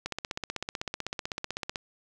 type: click train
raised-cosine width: 0.2 ms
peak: -15 dBFS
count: 28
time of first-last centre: 0.06-1.758 s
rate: 15.9 Hz
effects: none